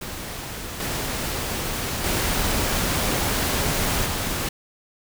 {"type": "noise with level steps", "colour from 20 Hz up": "pink", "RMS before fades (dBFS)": [-33, -27, -23, -26], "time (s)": [0.01, 4.49], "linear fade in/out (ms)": 5, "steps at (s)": [0.8, 2.04, 4.06], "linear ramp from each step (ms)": 2, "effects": []}